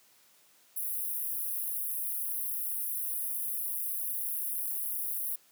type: high-pass noise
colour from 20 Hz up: white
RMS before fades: -34 dBFS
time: 0.76-5.36 s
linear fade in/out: 10 ms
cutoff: 9800 Hz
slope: 96 dB/octave
effects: white hiss -63 dBFS RMS until 5.51 s + high-pass 150 Hz 12 dB/octave